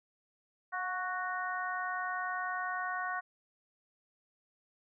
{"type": "harmonic tone with a mistuned harmonic", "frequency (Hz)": 370, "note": "F#4", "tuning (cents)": 0, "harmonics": [2, 3, 4, 5], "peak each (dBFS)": [-39, -38, -38, -41], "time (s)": [0.72, 3.21], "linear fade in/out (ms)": 20, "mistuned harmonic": 2, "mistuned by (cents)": -33, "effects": []}